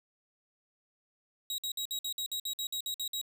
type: tone bursts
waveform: sawtooth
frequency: 3827 Hz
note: A#7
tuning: 45 cents sharp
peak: -30 dBFS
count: 13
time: 1.5-3.214 s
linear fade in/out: 2 ms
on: 82 ms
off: 54 ms
effects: none